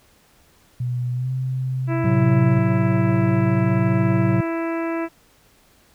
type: tone with pitch glide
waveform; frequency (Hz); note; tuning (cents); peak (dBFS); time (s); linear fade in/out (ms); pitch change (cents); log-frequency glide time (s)
sine; 123.47 to 129.83; B2 to C3; 0 to -13; -21; 0.8-2.59; 5; +87; 1.13-1.3
type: harmonic tone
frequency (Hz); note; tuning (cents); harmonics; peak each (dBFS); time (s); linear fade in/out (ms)
331; E4; +7; 1 / 2 / 3 / 4 / 5 / 6 / 7 / 8; -23 / -29 / -33 / -35 / -37 / -39 / -40 / -41; 1.87-5.09; 50
type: chord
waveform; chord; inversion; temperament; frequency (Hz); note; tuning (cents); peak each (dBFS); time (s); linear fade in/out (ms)
triangle; F# diminished; first; equal; 110 / 130.81 / 185; A2 / C3 / F#3; 0 / 0 / 0; -19; 2.04-4.41; 5
effects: pink hiss -56 dBFS RMS until 5.94 s